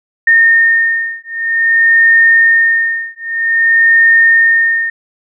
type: beating tone pair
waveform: sine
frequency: 1829 / 1829.52 Hz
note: A#6 / A#6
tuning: -33 / -33 cents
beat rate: 0.52 Hz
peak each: -10 dBFS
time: 0.27-4.9 s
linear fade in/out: 5 ms
effects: none